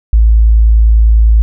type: tone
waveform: sine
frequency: 55 Hz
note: A1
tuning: in tune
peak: -3 dBFS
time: 0.13-1.42 s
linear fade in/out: 0 ms
effects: none